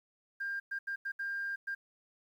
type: tone bursts at uneven times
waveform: sine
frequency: 1599 Hz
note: G6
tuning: 34 cents sharp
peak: -33 dBFS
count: 6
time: 0.4-0.6 / 0.71-0.79 / 0.87-0.96 / 1.05-1.12 / 1.19-1.56 / 1.67-1.75 s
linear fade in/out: 10 ms
effects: tanh soft clip ceiling -30 dBFS + 11-bit

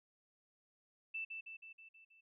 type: tone with echo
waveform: sine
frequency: 2654 Hz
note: E7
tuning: 11 cents sharp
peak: -39 dBFS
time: 1.14-1.25 s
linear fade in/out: 10 ms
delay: 160 ms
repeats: 6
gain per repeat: -4 dB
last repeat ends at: 2.21 s
effects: none

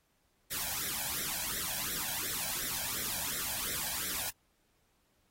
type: noise with flanger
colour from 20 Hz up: white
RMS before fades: -36 dBFS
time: 0.5-4.31 s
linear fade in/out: 20 ms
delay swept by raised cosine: 0.52 to 1.27 ms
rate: 2.8 Hz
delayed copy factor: +0.9
effects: pink hiss -74 dBFS RMS until 5.3 s + AAC 48 kbps

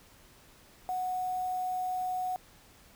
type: tone with quantisation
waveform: sine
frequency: 737 Hz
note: F#5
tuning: 7 cents flat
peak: -30 dBFS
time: 0.89-2.36 s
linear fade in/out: 0 ms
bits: 8
effects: pink hiss -58 dBFS RMS until 2.95 s

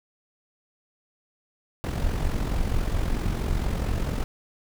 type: noise with amplitude modulation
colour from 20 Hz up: brown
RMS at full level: -23 dBFS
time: 1.84-4.24 s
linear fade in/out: 0 ms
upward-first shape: sine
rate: 44.5 Hz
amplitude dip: 55%
effects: none

